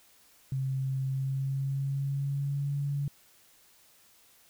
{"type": "tone with pitch glide", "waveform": "sine", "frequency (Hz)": [133.3, 142.04], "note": ["C3", "C#3"], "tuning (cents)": [33, 43], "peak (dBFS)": -28, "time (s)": [0.52, 3.08], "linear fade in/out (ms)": 2, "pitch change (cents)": 110, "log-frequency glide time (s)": [1.03, 2.73], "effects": ["white hiss -61 dBFS RMS until 4.49 s"]}